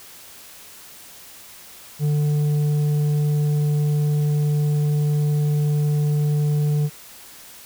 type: tone with tanh clipping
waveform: sine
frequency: 148.2 Hz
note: D3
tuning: 16 cents sharp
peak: -18 dBFS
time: 1.99-6.9 s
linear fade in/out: 50 ms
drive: 6 dB
effects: white hiss -43 dBFS RMS until 7.65 s